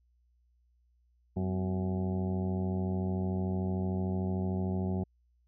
harmonic tone with a mistuned harmonic, 93.4 Hz, F#2, 17 cents sharp, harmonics 1 / 2 / 3 / 4 / 5 / 6 / 7 / 8 / 9, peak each -33 / -32 / -44 / -39 / -50 / -51 / -46 / -48 / -51 dBFS, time 1.36-5.04 s, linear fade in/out 10 ms, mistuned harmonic 3, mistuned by -130 cents, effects added 60 Hz sine -66 dBFS peak until 5.47 s

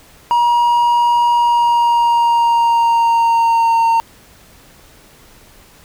triangle tone with pitch glide, 953 to 916.3 Hz, A#5 to A#5, +38 to -30 cents, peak -8 dBFS, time 0.31-4 s, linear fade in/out 0 ms, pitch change -68 cents, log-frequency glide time 1.3-3.84 s, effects pink hiss -45 dBFS RMS until 5.84 s

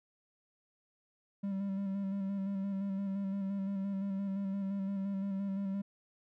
triangle tone with vibrato, 196 Hz, G3, in tune, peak -31 dBFS, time 1.43-5.82 s, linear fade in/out 10 ms, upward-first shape square, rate 5.8 Hz, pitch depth 26 cents each way, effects none

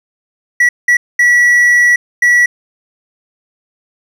triangle tone bursts at uneven times, 1941 Hz, B6, 31 cents flat, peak -4 dBFS, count 4, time 0.6-0.69 / 0.88-0.97 / 1.19-1.96 / 2.22-2.46 s, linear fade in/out 5 ms, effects none

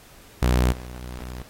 sawtooth tone with level steps, 61.74 Hz, B1, in tune, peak -13 / -31 / -29 dBFS, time 0.42-1.42 s, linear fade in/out 5 ms, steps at 0.71 / 1.01 s, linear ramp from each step 20 ms, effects pink hiss -50 dBFS RMS until 1.49 s + AAC 48 kbps

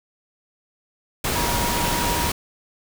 sine tone in noise, 954 Hz, A#5, 40 cents sharp, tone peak -26 dBFS, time 1.35-2.29 s, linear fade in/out 5 ms, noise pink, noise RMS -23 dBFS, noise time 1.24-2.32 s, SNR -6 dB, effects none

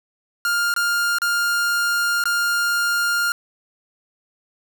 45% pulse tone with dropouts, 1406 Hz, F6, 11 cents sharp, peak -18 dBFS, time 0.45-3.32 s, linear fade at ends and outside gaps 1 ms, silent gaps 0.74-0.763 / 1.185-1.218 / 2.239-2.255 s, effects none

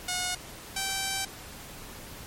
5% pulse tone pair in turn, 725 / 776.9 Hz, F#5 / G5, -35 / -16 cents, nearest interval minor second, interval 119 cents, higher second, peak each -17 dBFS, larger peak neither, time 0.08-0.35 / 0.76-1.25 s, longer second, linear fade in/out 5 ms, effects pink hiss -44 dBFS RMS until 2.26 s + MP3 64 kbps

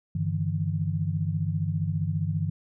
sine tone cluster, 98.2 / 149.1 / 164 Hz, G2 / D3 / E3, +4 / +27 / -9 cents, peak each -29 dBFS, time 0.15-2.5 s, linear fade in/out 5 ms, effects none

